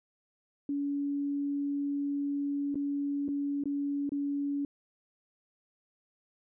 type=tone with dropouts; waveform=sine; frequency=283.9 Hz; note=C#4; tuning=41 cents sharp; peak=-29 dBFS; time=0.69-4.65 s; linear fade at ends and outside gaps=2 ms; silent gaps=2.745-2.755 / 3.281-3.287 / 3.638-3.656 / 4.093-4.119 s; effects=none